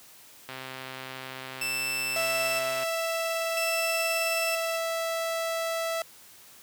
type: click train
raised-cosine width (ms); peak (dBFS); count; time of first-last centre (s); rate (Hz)
0.3; -22; 308; 0.49-2.834; 131
type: tone with tremolo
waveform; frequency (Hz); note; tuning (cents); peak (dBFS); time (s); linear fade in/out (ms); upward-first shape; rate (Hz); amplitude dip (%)
sawtooth; 2656; E7; +12; -25; 1.61-4.78; 5; square; 0.51; 60
type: tone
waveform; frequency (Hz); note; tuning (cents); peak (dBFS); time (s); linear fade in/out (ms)
sawtooth; 659.3; E5; 0; -24; 2.16-6.02; 2
effects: white hiss -52 dBFS RMS until 6.62 s + high-pass 60 Hz 12 dB/octave